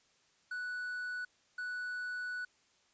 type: tone pair in turn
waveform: triangle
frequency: 1480 / 1480 Hz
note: F#6 / F#6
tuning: 0 / 0 cents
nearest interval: unison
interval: 0 cents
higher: neither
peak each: -35 / -35 dBFS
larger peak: neither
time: 0.51-1.25 / 1.58-2.45 s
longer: second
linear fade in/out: 5 ms
effects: white hiss -70 dBFS RMS until 2.93 s + resampled to 16000 Hz